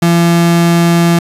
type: tone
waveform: 35% pulse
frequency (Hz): 170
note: F3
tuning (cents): -46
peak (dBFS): -5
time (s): 0.02-1.19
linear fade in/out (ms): 5
effects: resampled to 32000 Hz